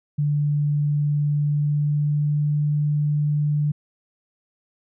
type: tone with pitch glide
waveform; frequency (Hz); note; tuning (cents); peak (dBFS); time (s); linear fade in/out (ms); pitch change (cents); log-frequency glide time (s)
sine; 146.83 to 148.19; D3 to D3; 0 to +16; -18; 0.18-3.72; 10; +16; 1.38-2.57
effects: none